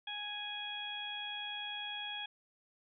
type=harmonic tone; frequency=830 Hz; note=G#5; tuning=1 cent flat; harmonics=1 / 2 / 3 / 4; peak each=-47 / -47 / -46 / -41 dBFS; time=0.07-2.26 s; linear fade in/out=5 ms; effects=none